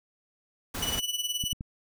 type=noise; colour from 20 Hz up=pink; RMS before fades=-34 dBFS; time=0.74-1 s; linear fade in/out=10 ms
type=tone with tremolo; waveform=sawtooth; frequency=2960 Hz; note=F#7; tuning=in tune; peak=-23 dBFS; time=0.82-1.53 s; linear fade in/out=5 ms; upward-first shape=sine; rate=19 Hz; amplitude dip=75%
type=clicks; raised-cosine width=5 ms; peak=-23 dBFS; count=3; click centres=1.439 / 1.529 / 1.609 s
effects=none